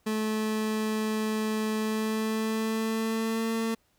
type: tone with pitch glide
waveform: 30% pulse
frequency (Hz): 216.9 to 225.8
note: A3 to A3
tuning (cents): -25 to +45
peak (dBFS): -24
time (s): 0.06-3.75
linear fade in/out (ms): 10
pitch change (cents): +70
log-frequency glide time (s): 1.77-3.63
effects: pink hiss -69 dBFS RMS until 3.98 s